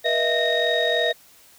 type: tone cluster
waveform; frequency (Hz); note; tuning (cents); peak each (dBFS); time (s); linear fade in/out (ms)
sine; 480.3 / 626 / 669 / 1846 / 3759; B4 / D#5 / E5 / A#6 / A#7; -48 / +10 / +25 / -17 / +14; -24; 0.04-1.13; 20
effects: tanh soft clip ceiling -12 dBFS + white hiss -52 dBFS RMS until 1.58 s